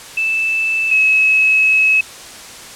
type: tone pair in turn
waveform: sine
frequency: 2637 / 2575 Hz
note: E7 / E7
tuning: 0 / -41 cents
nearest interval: unison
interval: 41 cents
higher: first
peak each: -14 / -9 dBFS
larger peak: second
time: 0.17-0.91 / 0.91-2.01 s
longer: second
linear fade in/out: 5 ms
effects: white hiss -34 dBFS RMS until 2.75 s + low-pass 9000 Hz 12 dB/octave